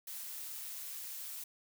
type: noise with amplitude modulation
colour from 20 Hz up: blue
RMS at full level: -43 dBFS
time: 0.07-1.44 s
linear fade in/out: 5 ms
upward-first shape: sine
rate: 145 Hz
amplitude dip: 25%
effects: none